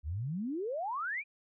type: exponential sweep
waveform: sine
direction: up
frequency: 67.6 to 2489 Hz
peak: -33 dBFS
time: 0.03-1.24 s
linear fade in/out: 50 ms
effects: none